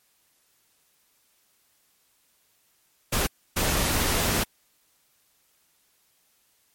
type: noise bursts at uneven times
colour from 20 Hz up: pink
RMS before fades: -24 dBFS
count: 2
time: 3.12-3.27 / 3.56-4.44 s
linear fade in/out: 10 ms
effects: white hiss -66 dBFS RMS until 6.74 s + MP3 64 kbps